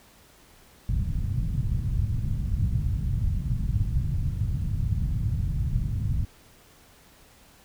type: low-pass noise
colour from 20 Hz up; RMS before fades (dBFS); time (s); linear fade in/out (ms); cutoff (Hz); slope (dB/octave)
white; -26; 0.89-6.25; 2; 130; 24
effects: pink hiss -55 dBFS RMS until 7.64 s